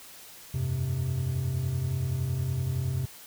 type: chord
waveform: triangle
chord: F suspended second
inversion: none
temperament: equal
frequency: 87.31 / 98 / 130.81 Hz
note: F2 / G2 / C3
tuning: 0 / 0 / 0 cents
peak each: -32 / -32 / -26 dBFS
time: 0.54-3.06 s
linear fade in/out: 5 ms
effects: white hiss -48 dBFS RMS until 3.26 s

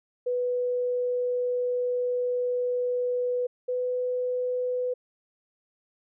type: tone pair in turn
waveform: sine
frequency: 493.9 / 499.1 Hz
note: B4 / B4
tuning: 0 / +18 cents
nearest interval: unison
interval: 18 cents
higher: second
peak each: -24 / -25 dBFS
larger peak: first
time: 0.26-3.47 / 3.68-4.94 s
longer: first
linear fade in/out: 10 ms
effects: none

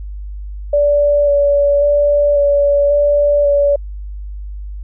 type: tone with vibrato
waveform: sine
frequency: 576 Hz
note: D5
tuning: 34 cents flat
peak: -9 dBFS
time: 0.73-3.76 s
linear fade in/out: 5 ms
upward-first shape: square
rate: 0.92 Hz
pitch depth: 13 cents each way
effects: added 50 Hz sine -24 dBFS peak until 4.83 s

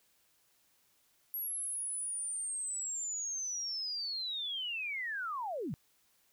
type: linear sweep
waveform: sine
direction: down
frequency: 11610 to 116.54 Hz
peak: -35 dBFS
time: 1.34-5.74 s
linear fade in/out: 0 ms
effects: white hiss -71 dBFS RMS until 6.32 s

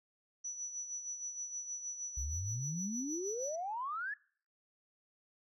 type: tone with tremolo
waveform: sine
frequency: 5920 Hz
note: F#8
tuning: in tune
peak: -37 dBFS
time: 0.44-3.56 s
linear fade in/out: 10 ms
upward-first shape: sine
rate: 6.4 Hz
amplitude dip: 60%
type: exponential sweep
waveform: sine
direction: up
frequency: 61.74 to 1760 Hz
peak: -36 dBFS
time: 2.17-4.14 s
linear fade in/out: 5 ms
effects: noise-tail reverb RT60 0.5 s tail -23 dB re dry + tanh soft clip ceiling -26 dBFS

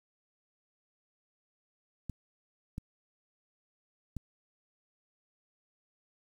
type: clicks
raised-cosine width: 5 ms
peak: -25 dBFS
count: 3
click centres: 2.097 / 2.781 / 4.167 s
effects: 9-bit

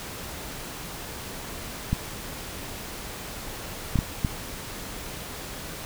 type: clicks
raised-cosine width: 5 ms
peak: -10 dBFS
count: 4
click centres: 1.93 / 3.957 / 3.989 / 4.248 s
effects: pink hiss -37 dBFS RMS until 5.85 s

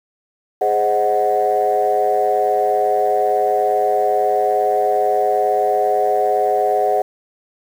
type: chord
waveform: sine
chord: Ab dominant seventh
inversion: none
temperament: equal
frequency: 415.3 / 523.3 / 622.3 / 740 Hz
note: Ab4 / C5 / Eb5 / Gb5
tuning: 0 / 0 / 0 / 0 cents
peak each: -19 / -21 / -20 / -16 dBFS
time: 0.61-7.02 s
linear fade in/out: 5 ms
effects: tanh soft clip ceiling -6 dBFS + 7-bit

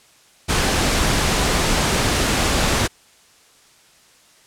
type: noise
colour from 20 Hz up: pink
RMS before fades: -18 dBFS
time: 0.48-2.88 s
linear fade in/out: 20 ms
effects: white hiss -52 dBFS RMS until 4.46 s + low-pass 9000 Hz 12 dB/octave

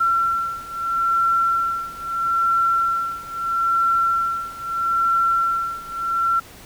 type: beating tone pair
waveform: sine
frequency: 1356 / 1356.77 Hz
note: E6 / E6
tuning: +49 / +50 cents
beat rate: 0.77 Hz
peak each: -22 / -20 dBFS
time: 0-6.4 s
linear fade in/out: 10 ms
effects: pink hiss -43 dBFS RMS until 6.65 s

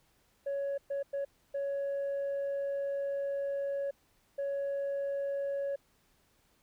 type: tone bursts at uneven times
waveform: sine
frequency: 558 Hz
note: C#5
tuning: 11 cents sharp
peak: -29 dBFS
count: 5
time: 0.46-0.78 / 0.9-1.03 / 1.13-1.25 / 1.54-3.91 / 4.38-5.76 s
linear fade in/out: 10 ms
effects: tanh soft clip ceiling -30 dBFS + pink hiss -70 dBFS RMS until 6.62 s

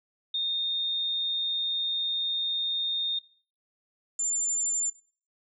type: tone pair in turn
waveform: sine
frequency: 3662 / 7194 Hz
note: A#7 / A8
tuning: -32 / +37 cents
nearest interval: octave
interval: 1169 cents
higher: second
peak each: -26 dBFS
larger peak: neither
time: 0.34-3.19 / 4.19-4.9 s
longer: first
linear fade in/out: 5 ms
effects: noise-tail reverb RT60 0.4 s tail -17 dB re dry

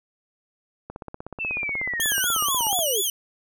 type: click train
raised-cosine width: 1 ms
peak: -21 dBFS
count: 32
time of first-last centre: 0.9-2.79 s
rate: 16.4 Hz
type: linear sweep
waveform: sine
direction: down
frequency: 2700 to 363.4 Hz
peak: -25 dBFS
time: 1.39-3.02 s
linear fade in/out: 20 ms
type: tone with vibrato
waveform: 10% pulse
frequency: 3136 Hz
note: G7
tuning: in tune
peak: -15 dBFS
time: 2-3.1 s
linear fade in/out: 2 ms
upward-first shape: sine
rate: 4.2 Hz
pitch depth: 160 cents each way
effects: none

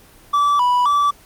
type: tone with vibrato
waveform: triangle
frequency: 1067 Hz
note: C6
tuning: 34 cents sharp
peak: -11 dBFS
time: 0.33-1.11 s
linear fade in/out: 10 ms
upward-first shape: square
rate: 1.9 Hz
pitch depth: 140 cents each way
effects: pink hiss -47 dBFS RMS until 1.25 s + Opus 24 kbps

